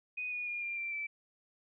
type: tone with pitch steps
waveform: sine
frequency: 2489 / 2455 / 2421 / 2388 / 2355 / 2322 Hz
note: D#7 / D#7 / D#7 / D7 / D7 / D7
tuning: 0 / -24 / -48 / +28 / +4 / -20 cents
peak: -35 dBFS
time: 0.17-1.07 s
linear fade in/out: 10 ms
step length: 150 ms
effects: none